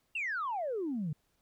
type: exponential sweep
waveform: sine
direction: down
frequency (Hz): 2821 to 141.2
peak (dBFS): -31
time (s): 0.15-1.13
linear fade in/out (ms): 5
effects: tanh soft clip ceiling -28 dBFS + pink hiss -75 dBFS RMS until 1.41 s